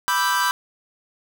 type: chord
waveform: 45% pulse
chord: E minor seventh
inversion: second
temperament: equal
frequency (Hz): 987.8 / 1174.7 / 1318.5 / 1568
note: B5 / D6 / E6 / G6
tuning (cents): 0 / 0 / 0 / 0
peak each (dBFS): -22 / -26 / -28 / -23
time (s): 0.08-0.51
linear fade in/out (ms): 0
effects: none